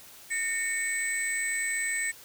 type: tone cluster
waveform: sine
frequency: 1828 / 2225 / 8040 Hz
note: A#6 / C#7 / B8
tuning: -34 / +6 / +30 cents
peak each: -30 dBFS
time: 0.3-2.12 s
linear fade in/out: 20 ms
effects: tanh soft clip ceiling -23 dBFS + white hiss -50 dBFS RMS until 2.24 s